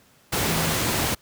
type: tone in noise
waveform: sine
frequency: 162 Hz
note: E3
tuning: 30 cents flat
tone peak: -26 dBFS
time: 0.47-0.75 s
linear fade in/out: 10 ms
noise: pink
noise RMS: -23 dBFS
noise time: 0.32-1.15 s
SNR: -6 dB
effects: pink hiss -57 dBFS RMS until 1.21 s + high-pass 80 Hz 12 dB/octave